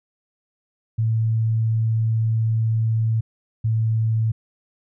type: tone pair in turn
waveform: sine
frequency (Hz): 112 / 111.53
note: A2 / A2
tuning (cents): +31 / +24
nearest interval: unison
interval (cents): 7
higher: first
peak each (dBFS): -17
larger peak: neither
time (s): 0.98-3.21 / 3.64-4.32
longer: first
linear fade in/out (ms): 10
effects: none